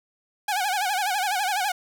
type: tone with vibrato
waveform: sawtooth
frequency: 784 Hz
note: G5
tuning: in tune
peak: -19 dBFS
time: 0.48-1.72 s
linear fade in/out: 5 ms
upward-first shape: sine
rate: 12 Hz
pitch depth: 140 cents each way
effects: none